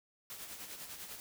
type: noise with tremolo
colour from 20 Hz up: white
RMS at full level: -45 dBFS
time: 0.3-1.2 s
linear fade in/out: 0 ms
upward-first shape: sine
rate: 10 Hz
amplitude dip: 50%
effects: none